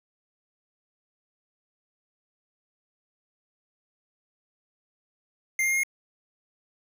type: tone with pitch steps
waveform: square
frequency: 2105 / 2118 / 2132 / 2146 Hz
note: C7 / C7 / C7 / C7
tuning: +10 / +21 / +32 / +43 cents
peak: -23 dBFS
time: 5.59-5.834 s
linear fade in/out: 2 ms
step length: 61 ms
effects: none